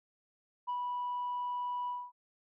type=tone with ADSR envelope; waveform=sine; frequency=982 Hz; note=B5; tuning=10 cents flat; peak=-30 dBFS; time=0.67-2.12 s; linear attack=23 ms; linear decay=73 ms; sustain=-2 dB; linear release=240 ms; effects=tanh soft clip ceiling -30 dBFS

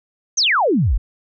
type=exponential sweep; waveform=sine; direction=down; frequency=6645 to 38.84 Hz; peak=-13 dBFS; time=0.37-0.98 s; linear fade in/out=10 ms; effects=none

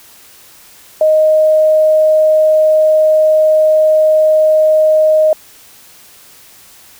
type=tone; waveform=sine; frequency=622.3 Hz; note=D#5; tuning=in tune; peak=-6 dBFS; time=1.01-5.33 s; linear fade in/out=2 ms; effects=white hiss -41 dBFS RMS until 6.99 s

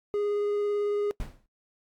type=tone with vibrato; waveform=triangle; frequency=412 Hz; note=G#4; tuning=14 cents flat; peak=-23 dBFS; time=0.14-1.11 s; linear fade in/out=0 ms; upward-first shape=triangle; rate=18 Hz; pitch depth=11 cents each way
type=noise with exponential decay; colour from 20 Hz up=brown; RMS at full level=-30 dBFS; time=1.2-1.46 s; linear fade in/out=2 ms; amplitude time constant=55 ms
effects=noise-tail reverb RT60 0.1 s tail -20 dB re dry + AAC 64 kbps

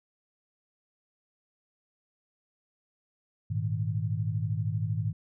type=chord; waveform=sine; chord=Ab suspended second; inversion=none; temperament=equal with one note detuned; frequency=103.83 / 116.54 / 156.46 Hz; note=Ab2 / Bb2 / Eb3; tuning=0 / 0 / +10 cents; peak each=-30 / -32 / -33 dBFS; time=3.5-5.13 s; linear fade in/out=10 ms; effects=none

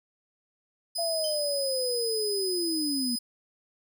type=tone; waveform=sawtooth; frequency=5010 Hz; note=D#8; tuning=11 cents sharp; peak=-27 dBFS; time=0.95-3.19 s; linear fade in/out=10 ms
type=linear sweep; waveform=sine; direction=down; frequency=680 to 234.3 Hz; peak=-28 dBFS; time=0.98-3.16 s; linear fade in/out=10 ms
type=tone with exponential decay; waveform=sawtooth; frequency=3094 Hz; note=G7; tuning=23 cents flat; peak=-32 dBFS; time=1.24-1.45 s; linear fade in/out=2 ms; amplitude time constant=44 ms
effects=none

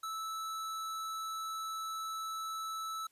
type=tone; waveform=square; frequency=1311 Hz; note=E6; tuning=10 cents flat; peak=-38 dBFS; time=0.03-3.07 s; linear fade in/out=5 ms; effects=white hiss -72 dBFS RMS until 3.11 s + resampled to 32000 Hz

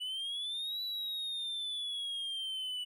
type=exponential two-way sweep; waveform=triangle; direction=up then down; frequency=2952 to 3960 to 2952 Hz; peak=-34 dBFS; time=0-2.85 s; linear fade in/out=20 ms; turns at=0.82 s; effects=none

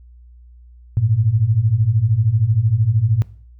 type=beating tone pair; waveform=sine; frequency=102.1 / 115.1 Hz; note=G#2 / A#2; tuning=-29 / -22 cents; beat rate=13 Hz; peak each=-18 / -15 dBFS; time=0.97-3.22 s; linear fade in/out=0 ms; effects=noise-tail reverb RT60 0.5 s tail -20 dB re dry + added 60 Hz sine -41 dBFS peak until 3.59 s

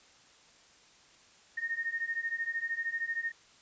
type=beating tone pair; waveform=sine; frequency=1834 / 1847 Hz; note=A#6 / A#6; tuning=-29 / -16 cents; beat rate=13 Hz; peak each=-36 / -34 dBFS; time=1.57-3.32 s; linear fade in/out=10 ms; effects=white hiss -60 dBFS RMS until 3.61 s + resampled to 16000 Hz

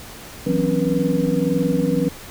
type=tone cluster; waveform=sine; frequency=164.2 / 185.9 / 259.2 / 280.9 / 484.2 Hz; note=E3 / F#3 / C4 / C#4 / B4; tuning=-6 / +8 / -16 / +23 / -34 cents; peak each=-23 dBFS; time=0.46-2.09 s; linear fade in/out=10 ms; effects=pink hiss -38 dBFS RMS until 2.3 s

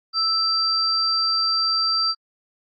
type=tone pair together; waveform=sine; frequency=1318.5 / 4699 Hz; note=E6 / D8; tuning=0 / 0 cents; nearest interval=octave + minor seventh; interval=2200 cents; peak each=-25 / -19 dBFS; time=0.13-2.15 s; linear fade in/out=50 ms; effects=AAC 48 kbps

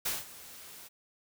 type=noise with ADSR envelope; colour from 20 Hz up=white; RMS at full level=-31 dBFS; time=0.05-0.89 s; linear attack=11 ms; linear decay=180 ms; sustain=-18 dB; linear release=26 ms; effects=none

